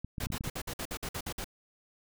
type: clicks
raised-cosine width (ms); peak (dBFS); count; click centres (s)
5; -24; 8; 0.046 / 0.182 / 0.237 / 0.268 / 0.303 / 0.345 / 0.409 / 0.476
type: noise bursts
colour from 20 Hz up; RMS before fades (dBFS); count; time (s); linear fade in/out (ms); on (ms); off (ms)
pink; -37; 11; 0.2-1.444; 5; 64; 54
effects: none